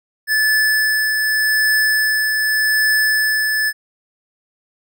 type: tone with tremolo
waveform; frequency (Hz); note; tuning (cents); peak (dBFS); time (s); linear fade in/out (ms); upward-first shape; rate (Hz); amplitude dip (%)
square; 1736; A6; -24; -13; 0.27-3.73; 50; triangle; 0.85; 35
effects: none